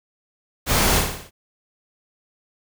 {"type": "noise with echo", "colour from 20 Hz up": "pink", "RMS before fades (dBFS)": -19, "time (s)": [0.66, 1.03], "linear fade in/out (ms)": 50, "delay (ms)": 56, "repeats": 5, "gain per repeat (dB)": -5, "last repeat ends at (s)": 1.31, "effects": []}